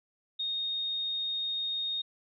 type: tone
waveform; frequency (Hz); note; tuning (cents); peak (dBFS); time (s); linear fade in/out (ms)
sine; 3707; A#7; -10; -30; 0.39-2.02; 10
effects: none

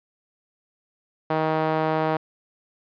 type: tone with band-pass filter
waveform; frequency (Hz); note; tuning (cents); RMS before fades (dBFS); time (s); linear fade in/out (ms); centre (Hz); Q
sawtooth; 157.6; D#3; +23; -23; 1.3-2.17; 5; 760; 1.3
effects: resampled to 11025 Hz

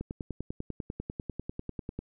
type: click train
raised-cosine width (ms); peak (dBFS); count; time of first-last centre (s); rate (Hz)
3; -22; 21; 0.01-1.99; 10.1
effects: none

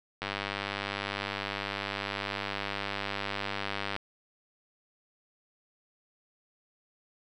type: click train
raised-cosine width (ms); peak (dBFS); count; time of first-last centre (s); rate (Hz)
0.3; -16; 375; 0.22-3.964; 99.9
effects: none

